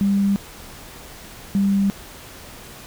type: tone pair in turn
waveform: sine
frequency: 198.9 / 197.75 Hz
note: G3 / G3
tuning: +25 / +15 cents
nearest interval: unison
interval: 10 cents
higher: first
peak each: -15 dBFS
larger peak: neither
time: 0.01-0.36 / 1.55-1.9 s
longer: neither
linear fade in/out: 0 ms
effects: pink hiss -40 dBFS RMS until 2.86 s